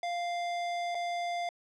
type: tone with dropouts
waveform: square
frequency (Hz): 697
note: F5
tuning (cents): -4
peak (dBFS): -32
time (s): 0.03-1.49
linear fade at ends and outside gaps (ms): 2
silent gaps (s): 0.947-0.951
effects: low-pass 5000 Hz 12 dB/octave